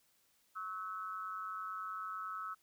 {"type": "tone with amplitude modulation", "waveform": "sine", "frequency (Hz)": 1298, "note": "E6", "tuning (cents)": -27, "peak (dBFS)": -36, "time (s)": [0.55, 2.55], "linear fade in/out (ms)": 20, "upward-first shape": "sine", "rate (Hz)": 191, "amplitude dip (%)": 80, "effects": ["white hiss -73 dBFS RMS until 2.62 s"]}